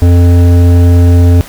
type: tone with hard clipping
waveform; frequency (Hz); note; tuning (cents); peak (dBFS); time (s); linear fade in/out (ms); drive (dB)
sine; 87.31; F2; 0; -4; 0.02-1.41; 0; 12
effects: pink hiss -30 dBFS RMS until 1.48 s